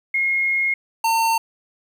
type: tone pair in turn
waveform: sine / square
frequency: 2151 / 906.2 Hz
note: C7 / A#5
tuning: +47 / -49 cents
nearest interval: octave + minor third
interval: 1496 cents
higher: first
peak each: -17 dBFS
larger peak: neither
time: 0.14-0.74 / 1.04-1.38 s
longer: first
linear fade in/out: 5 ms
effects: 9-bit